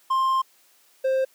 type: tone pair in turn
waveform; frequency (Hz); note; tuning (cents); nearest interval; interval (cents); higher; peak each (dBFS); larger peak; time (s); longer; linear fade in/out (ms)
triangle; 1055 / 527.5; C6 / C5; +14 / +14; octave; 1200; first; -17; neither; 0.1-0.42 / 1.04-1.25; first; 10
effects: white hiss -59 dBFS RMS until 1.34 s + high-pass 300 Hz 12 dB/octave